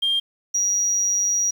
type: tone pair in turn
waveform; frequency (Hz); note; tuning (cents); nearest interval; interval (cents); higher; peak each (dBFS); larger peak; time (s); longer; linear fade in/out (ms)
sine; 3200 / 5751; G7 / F8; +35 / +50; minor seventh; 1015; second; -17; neither; 0.02-0.2 / 0.54-1.51; second; 10
effects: tanh soft clip ceiling -14 dBFS + 8-bit

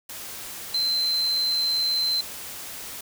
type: tone in noise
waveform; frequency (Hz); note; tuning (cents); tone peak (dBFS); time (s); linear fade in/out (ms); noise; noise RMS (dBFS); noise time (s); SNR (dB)
sine; 4091; C8; -40; -21; 0.74-2.21; 5; white; -37; 0.09-3.01; +13
effects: none

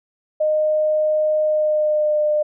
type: tone with pitch glide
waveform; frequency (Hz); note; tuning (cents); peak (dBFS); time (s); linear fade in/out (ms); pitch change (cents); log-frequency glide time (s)
sine; 615 to 602.7; D#5 to D5; -20 to +45; -15; 0.4-2.43; 10; -35; 1.43-2.2
effects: none

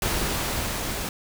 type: noise with level ramp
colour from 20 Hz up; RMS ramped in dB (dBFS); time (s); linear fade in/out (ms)
pink; -25 to -30; 0.02-1.09; 2
effects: none

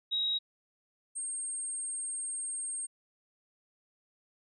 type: tone pair in turn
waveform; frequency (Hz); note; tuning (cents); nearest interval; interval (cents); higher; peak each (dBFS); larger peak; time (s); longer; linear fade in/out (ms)
sine; 3813 / 8560; A#7 / C9; +38 / +38; octave + major second; 1400; second; -28 / -34; first; 0.11-0.39 / 1.15-2.87; second; 20
effects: none

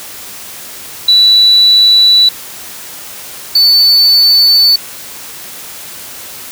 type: tone pair in turn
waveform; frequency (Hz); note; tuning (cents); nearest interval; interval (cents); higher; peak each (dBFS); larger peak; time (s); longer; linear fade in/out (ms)
sine / triangle; 3951 / 4496; B7 / C#8; 0 / +24; major second; 224; second; -3; neither; 1.08-2.29 / 3.55-4.76; neither; 5
effects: white hiss -28 dBFS RMS until 6.51 s + high-pass 60 Hz 12 dB/octave

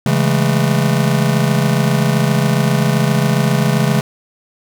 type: chord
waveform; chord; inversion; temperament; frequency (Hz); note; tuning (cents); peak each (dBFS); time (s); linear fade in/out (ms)
square; A major seventh; first; just; 137.5 / 165 / 206.2 / 220; C#3 / E3 / G#3 / A3; -14 / +2 / -12 / 0; -16 / -18 / -20 / -22; 0.06-4.01; 2
effects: none

